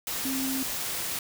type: tone in noise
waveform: sine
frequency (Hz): 265.6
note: C4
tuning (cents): +26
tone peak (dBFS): -29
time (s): 0.25-0.63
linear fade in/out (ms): 2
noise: white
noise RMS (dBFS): -32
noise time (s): 0.07-1.19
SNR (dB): 0
effects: none